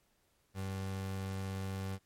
30% pulse tone, 96.1 Hz, G2, 34 cents flat, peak -34 dBFS, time 0.54-1.99 s, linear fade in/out 50 ms, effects pink hiss -74 dBFS RMS until 2.05 s + MP3 64 kbps

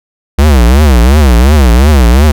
square tone with vibrato, 66.5 Hz, C2, 29 cents sharp, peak -3 dBFS, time 0.38-2.32 s, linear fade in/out 10 ms, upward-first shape triangle, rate 2.8 Hz, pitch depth 300 cents each way, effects none

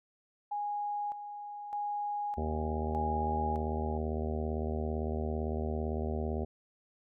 sine tone with tremolo, 825 Hz, G#5, 12 cents flat, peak -32 dBFS, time 0.51-3.98 s, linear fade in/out 10 ms, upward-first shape square, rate 0.82 Hz, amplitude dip 60%
harmonic tone, 77.78 Hz, D#2, in tune, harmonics 1 / 2 / 3 / 4 / 5 / 6 / 7 / 8 / 9 / 10, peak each -34 / -45 / -38 / -50 / -39 / -44 / -46 / -45 / -45 / -49 dBFS, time 2.37-6.45 s, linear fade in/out 10 ms
effects none

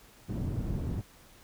white low-pass noise, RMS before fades -33 dBFS, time 0.28-1.02 s, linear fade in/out 20 ms, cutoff 150 Hz, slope 12 dB/octave, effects pink hiss -57 dBFS RMS until 1.43 s

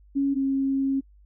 sine tone pair in turn, 277.2 / 271 Hz, C#4 / C#4, 0 / -39 cents, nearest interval unison, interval 39 cents, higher first, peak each -20 / -21 dBFS, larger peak first, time 0.15-0.35 / 0.35-1.01 s, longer second, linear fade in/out 20 ms, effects noise-tail reverb RT60 0.1 s tail -26 dB re dry + added 50 Hz sine -51 dBFS peak until 1.25 s

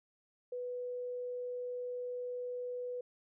sine tone, 493.9 Hz, B4, in tune, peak -37 dBFS, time 0.52-3.01 s, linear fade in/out 5 ms, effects none

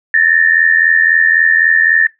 sine tone pair together, 1748.2 / 1832 Hz, A6 / A#6, -12 / -31 cents, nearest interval minor second, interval 81 cents, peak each -10 dBFS, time 0.14-2.07 s, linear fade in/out 2 ms, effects noise-tail reverb RT60 0.2 s tail -21 dB re dry

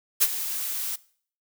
blue noise with ADSR envelope, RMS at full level -17 dBFS, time 0.2-0.96 s, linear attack 23 ms, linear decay 45 ms, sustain -13 dB, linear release 9 ms, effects noise-tail reverb RT60 0.5 s tail -20 dB re dry

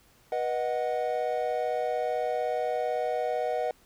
triangle chord, B major, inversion none, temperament equal with one note detuned, 486.5 / 622.3 / 740 Hz, B4 / D#5 / F#5, -26 / 0 / 0 cents, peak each -29 dBFS, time 0.32-3.71 s, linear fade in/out 2 ms, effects pink hiss -61 dBFS RMS until 3.85 s

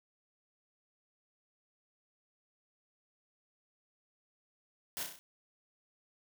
white noise with echo, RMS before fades -39 dBFS, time 4.97-5.03 s, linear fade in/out 0 ms, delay 32 ms, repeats 5, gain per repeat -4 dB, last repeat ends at 5.19 s, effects none

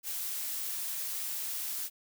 blue noise, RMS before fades -36 dBFS, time 0.03-1.9 s, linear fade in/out 50 ms, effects none

